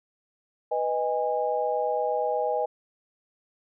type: chord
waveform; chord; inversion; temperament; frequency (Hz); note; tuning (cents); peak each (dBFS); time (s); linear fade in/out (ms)
sine; G# minor; first; equal with one note detuned; 493.9 / 622.3 / 819.2; B4 / D#5 / G#5; 0 / 0 / -24; -28; 0.71-2.66; 10
effects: none